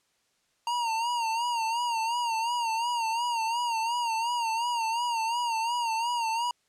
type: tone with vibrato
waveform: square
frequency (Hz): 929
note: A#5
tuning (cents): -6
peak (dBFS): -27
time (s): 0.67-6.51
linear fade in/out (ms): 2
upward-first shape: sine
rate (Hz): 2.8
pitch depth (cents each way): 76
effects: white hiss -71 dBFS RMS until 6.68 s + low-pass 8000 Hz 12 dB/octave